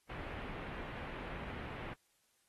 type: low-pass noise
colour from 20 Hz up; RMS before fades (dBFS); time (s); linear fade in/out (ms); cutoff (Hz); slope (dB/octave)
pink; -45; 0.09-1.94; 10; 2700; 24
effects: white hiss -75 dBFS RMS until 2.48 s + AAC 32 kbps